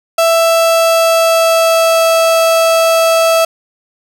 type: tone with pitch glide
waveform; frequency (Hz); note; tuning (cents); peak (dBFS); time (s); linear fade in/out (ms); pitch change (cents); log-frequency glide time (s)
35% pulse; 662 to 656.7; E5 to E5; +7 to -7; -6; 0.18-3.45; 5; -14; 0.3-2.05
effects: none